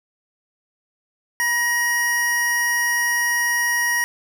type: tone pair together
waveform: square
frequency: 967.7 / 1889 Hz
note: B5 / A#6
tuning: -36 / +22 cents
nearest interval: octave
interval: 1158 cents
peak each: -29 / -19 dBFS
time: 1.4-4.04 s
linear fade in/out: 0 ms
effects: none